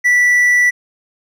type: tone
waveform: triangle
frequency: 1963 Hz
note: B6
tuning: 11 cents flat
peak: -7 dBFS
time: 0.04-0.71 s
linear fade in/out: 20 ms
effects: none